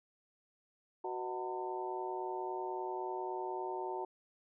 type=harmonic tone with a mistuned harmonic; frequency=123.7 Hz; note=B2; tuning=3 cents sharp; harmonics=3 / 4 / 5 / 6 / 7 / 8; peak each=-40 / -50 / -48 / -44 / -41 / -52 dBFS; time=1.04-4.05 s; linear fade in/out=5 ms; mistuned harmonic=7; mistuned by=+66 cents; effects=none